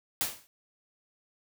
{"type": "noise with exponential decay", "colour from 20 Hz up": "white", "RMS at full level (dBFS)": -26, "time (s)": [0.21, 0.47], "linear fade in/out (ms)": 0, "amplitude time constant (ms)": 55, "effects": []}